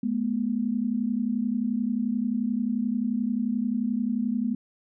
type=tone pair together; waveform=sine; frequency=211.8 / 243.2 Hz; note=G#3 / B3; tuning=+34 / -26 cents; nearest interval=major second; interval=240 cents; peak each=-27 / -26 dBFS; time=0.03-4.55 s; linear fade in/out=5 ms; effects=none